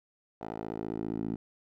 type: tone with band-pass filter sweep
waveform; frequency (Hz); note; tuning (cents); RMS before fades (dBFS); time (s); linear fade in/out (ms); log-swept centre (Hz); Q
10% pulse; 55; A1; 0; -36; 0.41-1.36; 5; 630 to 250; 1.8
effects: none